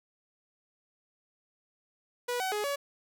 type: tone with pitch steps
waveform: sawtooth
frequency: 488.3 / 755 / 418.8 / 566 Hz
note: B4 / F#5 / G#4 / C#5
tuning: -20 / +35 / +15 / +36 cents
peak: -26 dBFS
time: 2.28-2.76 s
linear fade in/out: 10 ms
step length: 120 ms
effects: none